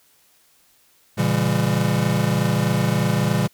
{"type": "chord", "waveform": "square", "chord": "A# diminished seventh", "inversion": "none", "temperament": "just", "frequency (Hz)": [116.54, 139.85, 167.82, 201.4], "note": ["A#2", "C#3", "E3", "G3"], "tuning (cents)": [0, 16, 31, 47], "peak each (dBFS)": -24, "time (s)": [1.17, 3.48], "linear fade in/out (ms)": 20, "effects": ["white hiss -58 dBFS RMS until 3.53 s"]}